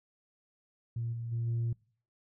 sine tone with level steps, 116.54 Hz, A#2, in tune, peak -31 / -35 / -29 / -27 dBFS, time 0.96-1.73 s, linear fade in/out 5 ms, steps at 1.12 / 1.31 / 1.46 s, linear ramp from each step 20 ms, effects noise-tail reverb RT60 0.5 s tail -26 dB re dry + tanh soft clip ceiling -27 dBFS

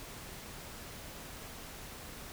silence, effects pink hiss -47 dBFS RMS until 2.32 s

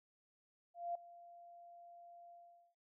sine tone with ADSR envelope, 692 Hz, F5, 16 cents flat, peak -36 dBFS, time 0.74-2.75 s, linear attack 210 ms, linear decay 5 ms, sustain -19 dB, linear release 440 ms, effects none

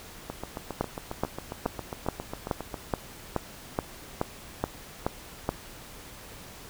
two click trains, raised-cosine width 1 ms, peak -11 / -19 dBFS, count 12 / 19, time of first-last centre 0.81-5.491 / 0.3-2.742 s, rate 2.35 / 7.37 Hz, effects pink hiss -46 dBFS RMS until 6.69 s

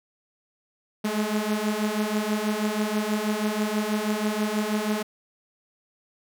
sawtooth beating tone pair, 208.7 / 214.9 Hz, G#3 / A3, +9 / -41 cents, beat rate 6.2 Hz, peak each -24 / -22 dBFS, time 1.04-5.03 s, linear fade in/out 10 ms, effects none

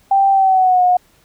sine tone with pitch glide, 784 to 723.1 Hz, G5 to F#5, 0 to -40 cents, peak -9 dBFS, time 0.11-0.97 s, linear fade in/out 5 ms, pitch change -140 cents, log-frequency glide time 0.31-0.83 s, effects pink hiss -54 dBFS RMS until 1.24 s

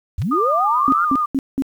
sine linear sweep, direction up, 61.2 to 1437 Hz, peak -18 dBFS, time 0.18-1.05 s, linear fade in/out 5 ms
clicks, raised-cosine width 0.2 ms, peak -21 dBFS, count 2, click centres 0.218 / 0.222 s
sine tone with vibrato, 1207 Hz, D6, 47 cents sharp, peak -16 dBFS, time 0.31-1.26 s, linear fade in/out 10 ms, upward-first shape triangle, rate 7.1 Hz, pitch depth 57 cents each way
sine tone bursts, 270 Hz, C#4, 45 cents flat, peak -15 dBFS, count 4, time 0.88-1.622 s, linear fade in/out 0 ms, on 43 ms, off 190 ms
effects 8-bit

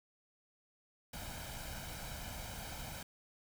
pink noise with comb filter, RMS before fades -45 dBFS, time 1.13-3.03 s, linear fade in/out 5 ms, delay 1.3 ms, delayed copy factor +0.65, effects none

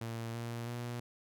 sawtooth tone with pitch steps, 114.9 / 117.3 / 120.1 Hz, A#2 / A#2 / B2, -25 / +11 / -48 cents, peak -34 dBFS, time 0.01-1 s, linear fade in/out 5 ms, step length 330 ms, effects none

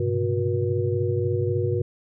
sine tone cluster, 100.9 / 124.6 / 137.3 / 363.9 / 479.2 Hz, G#2 / B2 / C#3 / F#4 / A#4, -49 / +16 / -16 / -29 / +48 cents, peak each -25 / -29 / -33 / -26 / -28 dBFS, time 0-1.82 s, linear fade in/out 5 ms, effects none

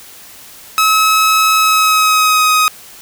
sawtooth tone with pitch glide, 1287 to 1256.9 Hz, E6 to D#6, -42 to +17 cents, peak -5 dBFS, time 0.78-2.68 s, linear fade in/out 0 ms, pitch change -41 cents, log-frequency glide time 1.57-2.51 s, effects white hiss -37 dBFS RMS until 3.01 s

